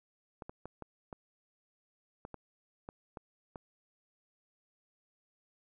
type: clicks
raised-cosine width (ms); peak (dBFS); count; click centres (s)
1; -29; 10; 0.422 / 0.495 / 0.656 / 0.823 / 1.128 / 2.251 / 2.343 / 2.889 / 3.172 / 3.558
effects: none